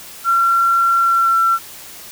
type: tone with pitch glide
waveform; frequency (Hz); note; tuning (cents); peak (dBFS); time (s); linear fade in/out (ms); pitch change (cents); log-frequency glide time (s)
sine; 1365 to 1350.9; F6 to E6; -40 to +42; -11; 0.24-1.59; 50; -18; 1-1.36
effects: white hiss -36 dBFS RMS until 2.11 s